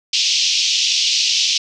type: band-pass noise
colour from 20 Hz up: white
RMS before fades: -17 dBFS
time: 0.13-1.58 s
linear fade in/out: 5 ms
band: 2600 to 6000 Hz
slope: 48 dB/octave
effects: none